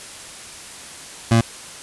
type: tone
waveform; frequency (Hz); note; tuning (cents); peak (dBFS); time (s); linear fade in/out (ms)
25% pulse; 114.7; A#2; -28; -8; 1.31-1.41; 5
effects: white hiss -37 dBFS RMS until 1.82 s + resampled to 24000 Hz